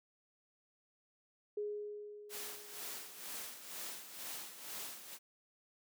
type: tone with exponential decay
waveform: sine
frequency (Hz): 416.3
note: G#4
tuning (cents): +4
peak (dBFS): -35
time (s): 1.57-3.41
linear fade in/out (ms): 5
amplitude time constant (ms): 400
type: noise with tremolo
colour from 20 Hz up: white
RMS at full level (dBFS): -44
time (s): 2.29-5.19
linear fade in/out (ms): 50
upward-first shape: sine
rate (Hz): 2.1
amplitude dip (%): 65
effects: high-pass 200 Hz 12 dB/octave